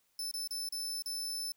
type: tone with dropouts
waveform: sawtooth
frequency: 5274 Hz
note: E8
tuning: in tune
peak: -33 dBFS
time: 0.19-1.52 s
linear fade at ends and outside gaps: 2 ms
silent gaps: 0.313-0.339 / 0.475-0.508 / 0.689-0.723 / 1.022-1.059 s
effects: white hiss -74 dBFS RMS until 1.56 s